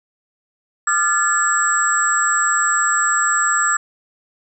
sine tone cluster, 1204 / 1383 / 1720 / 7680 Hz, D6 / F6 / A6 / B8, +43 / -17 / -40 / -49 cents, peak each -20 dBFS, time 0.87-3.77 s, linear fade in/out 5 ms, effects none

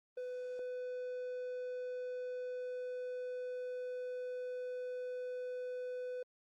triangle tone, 500 Hz, B4, 21 cents sharp, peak -37 dBFS, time 0.17-6.23 s, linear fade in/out 5 ms, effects Opus 24 kbps

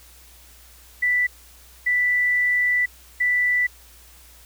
sine tone bursts at uneven times, 1975.5 Hz, B6, in tune, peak -17 dBFS, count 3, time 1.02-1.27 / 1.86-2.86 / 3.2-3.67 s, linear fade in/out 10 ms, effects added 60 Hz sine -50 dBFS peak until 4.45 s + white hiss -50 dBFS RMS until 4.45 s

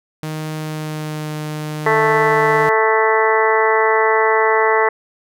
sawtooth tone with pitch glide, 155.56 to 152.62 Hz, D#3 to D#3, 0 to -33 cents, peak -19 dBFS, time 0.23-2.69 s, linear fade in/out 0 ms, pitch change -33 cents, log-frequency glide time 0.56-1.36 s
harmonic tone, 220.1 Hz, A3, 1 cent sharp, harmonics 2 / 3 / 4 / 5 / 6 / 7 / 8 / 9, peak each -16 / -23 / -18 / -20 / -24 / -28 / -23 / -20 dBFS, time 1.86-4.89 s, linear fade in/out 5 ms
effects none

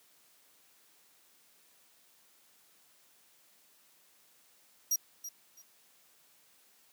sawtooth tone with echo, 5720 Hz, F8, 41 cents sharp, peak -24 dBFS, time 4.91-4.96 s, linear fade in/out 5 ms, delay 330 ms, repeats 2, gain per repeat -13 dB, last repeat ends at 5.62 s, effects white hiss -65 dBFS RMS until 6.92 s + high-pass 150 Hz 12 dB/octave

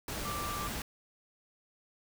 sine tone in noise, 1174.7 Hz, D6, in tune, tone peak -37 dBFS, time 0.25-0.68 s, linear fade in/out 2 ms, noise pink, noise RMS -38 dBFS, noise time 0.08-0.82 s, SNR -2 dB, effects none

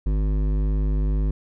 sine tone with hard clipping, 51 Hz, G#1, 31 cents flat, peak -21 dBFS, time 0.06-1.31 s, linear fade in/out 5 ms, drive 13 dB, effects none

